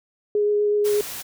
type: tone with vibrato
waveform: sine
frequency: 415.3 Hz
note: G#4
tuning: in tune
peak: -17 dBFS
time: 0.35-1.01 s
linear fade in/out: 2 ms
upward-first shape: sine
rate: 8.1 Hz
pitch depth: 9 cents each way
type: noise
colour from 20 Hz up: white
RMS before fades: -33 dBFS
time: 0.84-1.23 s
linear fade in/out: 20 ms
effects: none